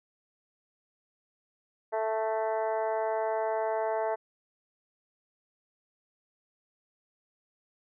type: harmonic tone with a mistuned harmonic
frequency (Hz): 220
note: A3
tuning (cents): 0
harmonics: 2 / 3 / 4 / 5 / 6 / 7 / 8 / 9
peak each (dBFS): -33 / -30 / -33 / -43 / -48 / -46 / -49 / -49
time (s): 1.92-4.16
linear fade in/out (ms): 20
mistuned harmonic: 8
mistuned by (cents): +18
effects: none